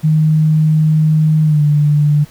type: tone with pitch glide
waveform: sine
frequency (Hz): 155.56 to 148.02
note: D#3 to D3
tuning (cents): 0 to +14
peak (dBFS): -8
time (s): 0.03-2.25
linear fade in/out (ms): 20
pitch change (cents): -86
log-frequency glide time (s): 1.44-1.62
effects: pink hiss -43 dBFS RMS until 2.3 s